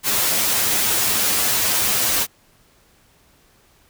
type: noise with comb filter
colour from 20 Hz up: white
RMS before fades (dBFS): -19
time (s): 0.03-2.27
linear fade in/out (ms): 50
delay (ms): 9.5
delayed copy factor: +0.85
effects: pink hiss -56 dBFS RMS until 3.89 s